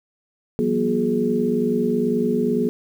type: tone cluster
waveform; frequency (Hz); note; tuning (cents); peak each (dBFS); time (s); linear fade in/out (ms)
sine; 167.5 / 189.7 / 239.2 / 363.8 / 421.9; E3 / F#3 / A#3 / F#4 / G#4; +28 / +43 / +45 / -29 / +27; -30 / -27 / -21 / -27 / -22; 0.59-2.69; 0
effects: 8-bit